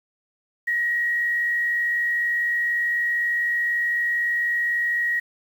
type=tone with frequency modulation; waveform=sine; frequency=1898 Hz; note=A#6; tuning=31 cents sharp; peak=-20 dBFS; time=0.67-5.2 s; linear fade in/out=10 ms; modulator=66.9 Hz; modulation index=0.38; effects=8-bit